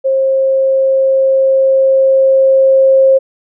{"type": "tone with level ramp", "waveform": "sine", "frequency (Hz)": 534, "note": "C5", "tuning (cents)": 35, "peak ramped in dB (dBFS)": [-9, -4], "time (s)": [0.04, 3.19], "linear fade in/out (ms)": 20, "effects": []}